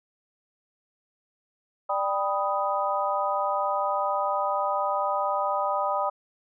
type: harmonic tone with a mistuned harmonic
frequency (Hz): 197.3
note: G3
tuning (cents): +11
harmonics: 3 / 4 / 5 / 6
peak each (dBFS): -29 / -29 / -29 / -29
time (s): 1.89-6.1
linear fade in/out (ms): 10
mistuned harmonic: 6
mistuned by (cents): +92
effects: none